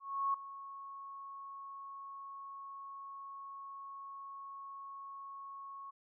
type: tone with ADSR envelope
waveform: sine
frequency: 1101 Hz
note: C#6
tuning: 12 cents flat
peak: -29 dBFS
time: 0-5.91 s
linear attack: 340 ms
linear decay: 4 ms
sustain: -16 dB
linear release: 14 ms
effects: none